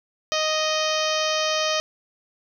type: harmonic tone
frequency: 622.3 Hz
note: D#5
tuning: in tune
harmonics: 1 / 2 / 3 / 4 / 5 / 6 / 7 / 8 / 9 / 10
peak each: -25 / -28 / -32 / -31 / -29 / -33 / -34 / -33 / -32 / -36 dBFS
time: 0.32-1.8 s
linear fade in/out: 0 ms
effects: 9-bit